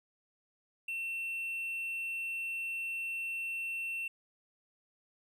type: tone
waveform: triangle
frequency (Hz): 2700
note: E7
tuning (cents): +41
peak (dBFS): -33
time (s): 0.88-4.08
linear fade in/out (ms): 5
effects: none